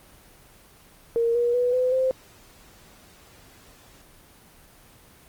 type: tone with pitch steps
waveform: sine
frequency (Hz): 464.7 / 478 / 491.8 / 505.9 / 520.4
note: A#4 / A#4 / B4 / B4 / C5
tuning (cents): -5 / +43 / -7 / +42 / -9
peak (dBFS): -19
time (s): 1.16-2.11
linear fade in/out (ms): 0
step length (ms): 190
effects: pink hiss -52 dBFS RMS until 5.28 s + Opus 24 kbps